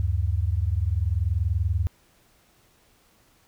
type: tone pair together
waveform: sine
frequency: 75.66 / 96.1 Hz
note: D#2 / G2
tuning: -48 / -34 cents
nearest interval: major third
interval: 414 cents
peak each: -24 dBFS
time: 0-1.87 s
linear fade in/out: 0 ms
effects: pink hiss -61 dBFS RMS until 3.47 s